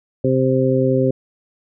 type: harmonic tone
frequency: 130.81 Hz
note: C3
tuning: in tune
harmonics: 1 / 2 / 3 / 4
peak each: -19 / -19 / -19 / -19 dBFS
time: 0.24-1.11 s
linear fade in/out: 5 ms
effects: none